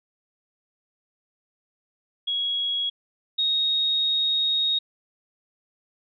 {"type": "tone pair in turn", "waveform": "sine", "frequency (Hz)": [3322, 3750], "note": ["G#7", "A#7"], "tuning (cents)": [0, 10], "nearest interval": "major second", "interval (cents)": 210, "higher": "second", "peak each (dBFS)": [-23, -20], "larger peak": "second", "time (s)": [[2.27, 2.9], [3.38, 4.79]], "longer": "second", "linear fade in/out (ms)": 10, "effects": []}